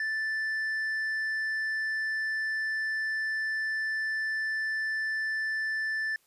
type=tone with tanh clipping; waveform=sine; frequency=1760 Hz; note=A6; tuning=in tune; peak=-29 dBFS; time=0-6.16 s; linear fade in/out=2 ms; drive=4 dB; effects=white hiss -67 dBFS RMS until 6.26 s + resampled to 32000 Hz